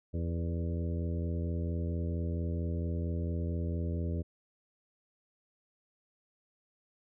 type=harmonic tone with a mistuned harmonic; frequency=84.4 Hz; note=E2; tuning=41 cents sharp; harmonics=1 / 2 / 3 / 4 / 5 / 6 / 7; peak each=-32 / -38 / -42 / -44 / -46 / -48 / -49 dBFS; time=0.13-4.23 s; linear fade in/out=20 ms; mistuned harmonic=6; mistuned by=-32 cents; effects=none